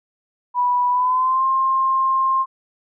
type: tone with pitch glide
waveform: sine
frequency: 983 to 1059.7 Hz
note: B5 to C6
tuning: -8 to +22 cents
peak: -15 dBFS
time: 0.54-2.46 s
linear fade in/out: 50 ms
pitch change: +130 cents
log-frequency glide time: 0.9-1.45 s
effects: none